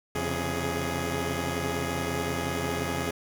10% pulse tone cluster, 85.4 / 133.7 / 139.7 / 417.1 Hz, F2 / C3 / C#3 / G#4, -38 / +38 / +14 / +7 cents, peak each -23 / -27 / -28 / -25 dBFS, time 0.15-3.11 s, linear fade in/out 5 ms, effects none

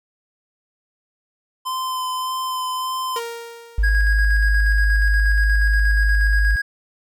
square tone with vibrato, 1028 Hz, C6, 31 cents flat, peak -23 dBFS, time 1.65-3.2 s, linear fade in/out 20 ms, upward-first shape sine, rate 1.7 Hz, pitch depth 12 cents each way
sawtooth tone with exponential decay, 466.2 Hz, A#4, in tune, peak -20 dBFS, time 3.16-4.41 s, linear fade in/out 2 ms, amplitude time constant 270 ms
sine tone, 51.91 Hz, G#1, in tune, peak -14 dBFS, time 3.78-6.56 s, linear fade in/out 5 ms
triangle tone with tremolo, 1645 Hz, G#6, 17 cents flat, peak -17 dBFS, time 3.83-6.62 s, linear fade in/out 10 ms, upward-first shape square, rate 8.4 Hz, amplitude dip 30%
effects none

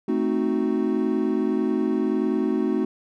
triangle chord, A diminished seventh, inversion none, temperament equal, 220 / 261.6 / 311.1 / 370 Hz, A3 / C4 / Eb4 / Gb4, 0 / 0 / 0 / 0 cents, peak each -24 dBFS, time 0.08-2.85 s, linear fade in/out 5 ms, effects none

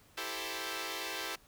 5% pulse chord, A minor seventh, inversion second, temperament equal, 329.6 / 392 / 440 / 523.3 Hz, E4 / G4 / A4 / C5, 0 / 0 / 0 / 0 cents, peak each -31 dBFS, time 0.17-1.36 s, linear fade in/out 10 ms, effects pink hiss -63 dBFS RMS until 1.47 s

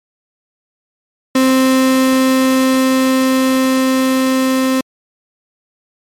35% pulse tone with level ramp, 261.6 Hz, C4, in tune, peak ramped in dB -7 to -10 dBFS, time 1.35-4.81 s, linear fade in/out 5 ms, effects MP3 64 kbps

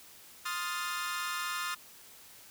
sawtooth chord, F dominant seventh, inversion second, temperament equal with one note detuned, 1046.5 / 1244.5 / 1401.8 / 1760 Hz, C6 / Eb6 / F6 / A6, 0 / 0 / +6 / 0 cents, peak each -37 / -34 / -35 / -37 dBFS, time 0.45-1.75 s, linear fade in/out 10 ms, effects white hiss -54 dBFS RMS until 2.5 s

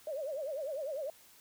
sine tone with vibrato, 580 Hz, D5, 22 cents flat, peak -35 dBFS, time 0.07-1.1 s, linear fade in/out 2 ms, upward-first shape triangle, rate 10 Hz, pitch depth 210 cents each way, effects white hiss -60 dBFS RMS until 1.4 s

